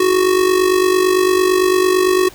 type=tone with amplitude modulation; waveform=square; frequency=370 Hz; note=F#4; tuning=in tune; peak=-9 dBFS; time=0-2.29 s; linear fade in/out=5 ms; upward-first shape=sine; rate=48.9 Hz; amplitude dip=65%; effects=pink hiss -40 dBFS RMS until 2.34 s